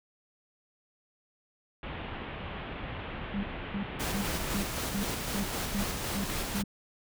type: low-pass noise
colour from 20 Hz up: pink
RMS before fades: -39 dBFS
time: 1.83-4.55 s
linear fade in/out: 2 ms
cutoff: 3300 Hz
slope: 48 dB/octave
type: tone bursts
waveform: sine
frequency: 200 Hz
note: G3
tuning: 35 cents sharp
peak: -30 dBFS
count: 9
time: 3.34-6.639 s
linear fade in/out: 2 ms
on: 91 ms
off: 310 ms
type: noise with tremolo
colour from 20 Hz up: pink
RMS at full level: -33 dBFS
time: 3.99-6.63 s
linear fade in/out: 20 ms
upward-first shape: square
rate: 3.9 Hz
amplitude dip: 25%
effects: none